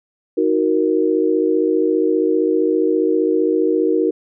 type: chord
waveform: sine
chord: D# minor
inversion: none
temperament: equal with one note detuned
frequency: 314.9 / 370 / 466.2 Hz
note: D#4 / F#4 / A#4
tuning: +21 / 0 / 0 cents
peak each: -18 dBFS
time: 0.37-4.11 s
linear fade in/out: 10 ms
effects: none